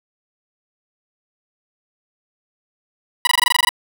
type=tone bursts; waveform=15% pulse; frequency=977 Hz; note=B5; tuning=19 cents flat; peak=-5 dBFS; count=11; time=3.25-3.691 s; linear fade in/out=2 ms; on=21 ms; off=21 ms; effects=none